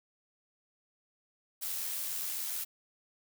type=noise with amplitude modulation; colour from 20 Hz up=blue; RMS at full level=-35 dBFS; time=1.61-2.65 s; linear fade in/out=20 ms; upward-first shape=sine; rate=87.2 Hz; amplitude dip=30%; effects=none